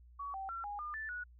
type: tone with pitch steps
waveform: sine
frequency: 1129 / 774 / 1359 / 821 / 1207 / 1759 / 1464 Hz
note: C#6 / G5 / F6 / G#5 / D6 / A6 / F#6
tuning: +31 / -22 / -48 / -20 / +47 / -1 / -19 cents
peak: -39 dBFS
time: 0.19-1.24 s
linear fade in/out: 10 ms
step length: 150 ms
effects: added 60 Hz sine -56 dBFS peak until 1.39 s